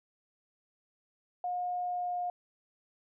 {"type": "tone with pitch glide", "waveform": "sine", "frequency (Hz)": [717, 712.5], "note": ["F5", "F5"], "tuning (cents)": [45, 34], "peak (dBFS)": -31, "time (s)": [1.44, 2.3], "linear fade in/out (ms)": 2, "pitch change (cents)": -11, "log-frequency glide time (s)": [1.82, 2.19], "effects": []}